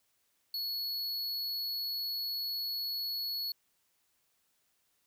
square tone, 4378 Hz, C#8, 22 cents flat, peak -34 dBFS, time 0.54-3.52 s, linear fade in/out 2 ms, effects white hiss -75 dBFS RMS until 5.06 s

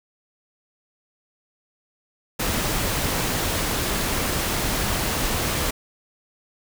pink noise, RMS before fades -24 dBFS, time 2.39-5.71 s, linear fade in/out 10 ms, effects none

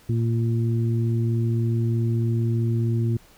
harmonic tone, 115.4 Hz, A#2, 17 cents flat, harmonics 1 / 2 / 3, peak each -20 / -29 / -31 dBFS, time 0.09-3.17 s, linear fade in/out 5 ms, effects pink hiss -54 dBFS RMS until 3.37 s

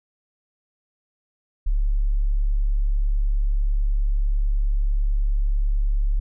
sine tone, 35.39 Hz, C#1, 37 cents sharp, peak -17 dBFS, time 1.66-6.2 s, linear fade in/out 10 ms, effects none

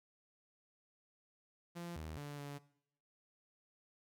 sawtooth tone with pitch steps, 172.1 / 78.4 / 145.2 / 143.1 Hz, F3 / D#2 / D3 / D3, -25 / +14 / -19 / -45 cents, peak -40 dBFS, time 1.75-2.59 s, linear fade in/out 20 ms, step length 210 ms, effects noise-tail reverb RT60 0.7 s tail -19 dB re dry

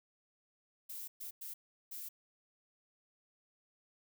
violet noise bursts at uneven times, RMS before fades -45 dBFS, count 4, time 0.89-1.08 / 1.2-1.31 / 1.41-1.54 / 1.91-2.09 s, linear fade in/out 10 ms, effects none

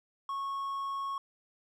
triangle tone, 1100 Hz, C#6, 14 cents flat, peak -31 dBFS, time 0.29-1.18 s, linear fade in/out 2 ms, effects none

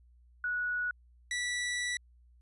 sine / sawtooth tone pair in turn, 1466 / 1956.9 Hz, F#6 / B6, -16 / -16 cents, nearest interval perfect fourth, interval 500 cents, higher second, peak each -30 / -28 dBFS, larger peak second, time 0.44-0.91 / 1.31-1.97 s, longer second, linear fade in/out 2 ms, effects added 60 Hz sine -58 dBFS peak until 2.41 s + resampled to 24000 Hz

